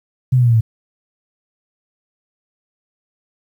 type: linear sweep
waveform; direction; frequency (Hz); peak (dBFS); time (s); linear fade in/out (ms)
sine; down; 130.81 to 109.4; -9; 0.32-0.61; 10
effects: 8-bit